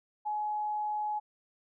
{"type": "tone", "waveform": "sine", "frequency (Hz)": 844, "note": "G#5", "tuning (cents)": 28, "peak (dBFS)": -30, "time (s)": [0.25, 1.2], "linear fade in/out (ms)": 20, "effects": []}